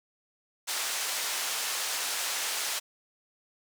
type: band-pass noise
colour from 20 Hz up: white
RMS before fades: -32 dBFS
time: 0.67-2.8 s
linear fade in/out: 20 ms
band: 620 to 8600 Hz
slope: 12 dB/octave
effects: none